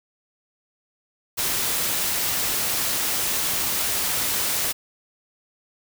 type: noise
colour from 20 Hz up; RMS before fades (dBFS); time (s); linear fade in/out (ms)
white; -24; 1.37-4.73; 20
effects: none